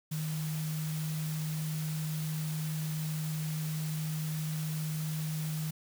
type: tone in noise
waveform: sine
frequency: 155.56 Hz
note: D#3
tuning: in tune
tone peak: -32 dBFS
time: 0.11-5.71 s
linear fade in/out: 10 ms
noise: white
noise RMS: -44 dBFS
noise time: 0.11-5.71 s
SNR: +9 dB
effects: none